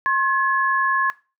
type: tone pair together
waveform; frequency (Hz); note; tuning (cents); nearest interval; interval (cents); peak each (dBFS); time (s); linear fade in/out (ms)
sine; 1070.9 / 1700; C6 / G#6; +40 / +40; minor sixth; 800; -19; 0.06-1.1; 0
effects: noise-tail reverb RT60 0.3 s tail -19 dB re dry